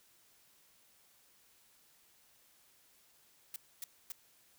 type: noise bursts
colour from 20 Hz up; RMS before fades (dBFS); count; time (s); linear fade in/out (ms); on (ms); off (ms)
blue; -42; 3; 3.54-4.12; 2; 20; 260
effects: white hiss -67 dBFS RMS until 4.58 s